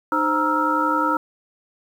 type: tone cluster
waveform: sine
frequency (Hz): 305.7 / 522 / 938 / 1310 / 1381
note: D#4 / C5 / A#5 / E6 / F6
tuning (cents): -30 / -4 / +11 / -11 / -20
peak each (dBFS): -24 / -28 / -23 / -22 / -25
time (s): 0.12-1.17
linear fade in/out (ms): 2
effects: 8-bit